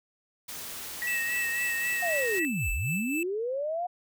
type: noise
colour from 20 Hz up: white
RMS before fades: -39 dBFS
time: 0.48-2.4 s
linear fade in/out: 10 ms
type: tone with vibrato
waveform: sine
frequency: 1900 Hz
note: A#6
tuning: 33 cents sharp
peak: -29 dBFS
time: 1.02-2.45 s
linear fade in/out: 0 ms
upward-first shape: sine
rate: 3.7 Hz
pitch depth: 40 cents each way
type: tone with tremolo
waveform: square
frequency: 2637 Hz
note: E7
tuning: in tune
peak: -30 dBFS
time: 1.07-3.23 s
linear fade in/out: 2 ms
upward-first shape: sine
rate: 3.9 Hz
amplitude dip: 45%
type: linear two-way sweep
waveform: sine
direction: down then up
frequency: 727 to 36.21 to 727 Hz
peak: -28 dBFS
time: 2.02-3.87 s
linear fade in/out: 10 ms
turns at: 2.71 s
effects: none